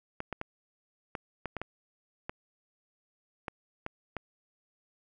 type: clicks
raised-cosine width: 0.5 ms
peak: -20 dBFS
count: 11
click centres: 0.204 / 0.327 / 0.414 / 1.152 / 1.457 / 1.567 / 1.616 / 2.295 / 3.482 / 3.864 / 4.167 s
effects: none